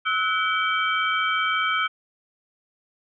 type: tone cluster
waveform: sine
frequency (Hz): 1295 / 1480 / 2293 / 3135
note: E6 / F#6 / D7 / G7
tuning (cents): -31 / 0 / -42 / -1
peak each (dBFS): -24 / -26 / -27 / -29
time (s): 0.05-1.88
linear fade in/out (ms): 20
effects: none